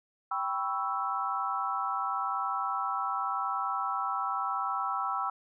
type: chord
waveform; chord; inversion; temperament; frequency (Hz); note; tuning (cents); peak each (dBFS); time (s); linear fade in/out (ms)
sine; C# half-diminished seventh; second; equal; 784 / 987.8 / 1108.7 / 1318.5; G5 / B5 / C#6 / E6; 0 / 0 / 0 / 0; -35 / -36 / -36 / -32; 0.31-5.3; 5
effects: none